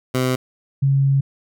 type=tone pair in turn; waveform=15% pulse / sine; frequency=128.3 / 137.34 Hz; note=C3 / C#3; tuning=-34 / -16 cents; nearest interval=minor second; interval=118 cents; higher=second; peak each=-11 / -13 dBFS; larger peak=first; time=0.14-0.36 / 0.82-1.21 s; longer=second; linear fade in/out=10 ms; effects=none